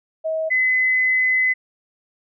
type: tone pair in turn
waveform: sine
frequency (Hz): 638 / 2026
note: D#5 / B6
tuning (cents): +43 / +44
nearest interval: octave + minor sixth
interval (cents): 2001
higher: second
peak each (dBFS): -20 / -15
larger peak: second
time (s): 0.24-0.5 / 0.5-1.54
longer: second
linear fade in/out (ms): 20
effects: none